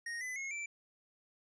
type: tone with pitch steps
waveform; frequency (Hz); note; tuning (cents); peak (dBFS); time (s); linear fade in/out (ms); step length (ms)
square; 1864.7 / 2010 / 2167 / 2336; A#6 / B6 / C#7 / D7; 0 / +30 / -40 / -10; -39; 0.06-0.66; 5; 150
effects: resampled to 22050 Hz